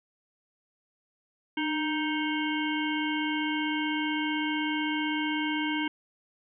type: harmonic tone with a mistuned harmonic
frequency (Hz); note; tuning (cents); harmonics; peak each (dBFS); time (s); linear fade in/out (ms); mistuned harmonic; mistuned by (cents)
312.4; D#4; +7; 1 / 3 / 5 / 7 / 9 / 10; -29 / -35 / -36 / -35 / -39 / -39; 1.57-5.88; 5; 1; -55
effects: none